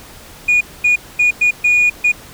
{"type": "tone bursts at uneven times", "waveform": "sine", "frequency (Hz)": 2448, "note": "D#7", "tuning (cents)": -29, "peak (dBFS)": -7, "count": 6, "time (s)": [[0.48, 0.61], [0.84, 0.96], [1.19, 1.31], [1.41, 1.51], [1.64, 1.9], [2.04, 2.12]], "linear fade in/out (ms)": 10, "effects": ["tanh soft clip ceiling -7 dBFS", "pink hiss -38 dBFS RMS until 2.33 s"]}